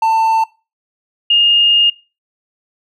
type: tone pair in turn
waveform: triangle / sine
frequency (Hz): 893 / 2835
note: A5 / F7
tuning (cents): +25 / +25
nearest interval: octave + minor sixth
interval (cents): 2000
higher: second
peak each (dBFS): -8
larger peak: neither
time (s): 0.02-0.44 / 1.3-1.9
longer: second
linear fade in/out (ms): 5
effects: noise-tail reverb RT60 0.3 s tail -21 dB re dry